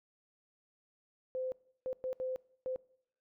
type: tone bursts at uneven times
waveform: sine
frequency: 515 Hz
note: C5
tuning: 28 cents flat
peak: -34 dBFS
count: 5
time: 1.35-1.52 / 1.86-1.93 / 2.04-2.13 / 2.2-2.36 / 2.66-2.76 s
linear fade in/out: 0 ms
effects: noise-tail reverb RT60 0.7 s tail -23 dB re dry